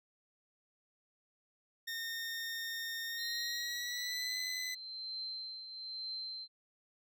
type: tone with pitch glide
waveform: 20% pulse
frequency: 1833 to 2010 Hz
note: A#6 to B6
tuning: -30 to +30 cents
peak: -33 dBFS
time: 1.87-4.75 s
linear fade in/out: 10 ms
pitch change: +160 cents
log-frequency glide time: 3.05-4.38 s
type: tone with tremolo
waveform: sine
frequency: 4111 Hz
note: C8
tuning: 31 cents flat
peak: -38 dBFS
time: 3.17-6.48 s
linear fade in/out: 50 ms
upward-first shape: triangle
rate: 1.1 Hz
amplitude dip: 60%
effects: none